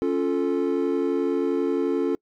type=chord; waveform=triangle; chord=Db augmented; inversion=none; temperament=equal; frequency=277.2 / 349.2 / 440 Hz; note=Db4 / F4 / A4; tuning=0 / 0 / 0 cents; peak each=-23 dBFS; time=0.02-2.15 s; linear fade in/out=0 ms; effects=noise-tail reverb RT60 0.1 s tail -26 dB re dry + tanh soft clip ceiling -10 dBFS